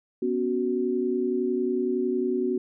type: chord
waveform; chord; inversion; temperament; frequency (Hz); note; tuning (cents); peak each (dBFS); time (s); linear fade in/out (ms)
sine; B suspended second; none; just; 246.9 / 277.8 / 370.4; B3 / C#4 / F#4; 0 / +4 / +2; -28 / -31 / -25; 0.22-2.58; 5
effects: none